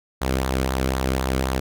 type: tone with flanger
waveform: sawtooth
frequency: 65.41 Hz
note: C2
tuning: in tune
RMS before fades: -23 dBFS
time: 0.21-1.6 s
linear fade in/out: 10 ms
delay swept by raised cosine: 0.36 to 1.15 ms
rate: 3.9 Hz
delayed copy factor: -0.5
effects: none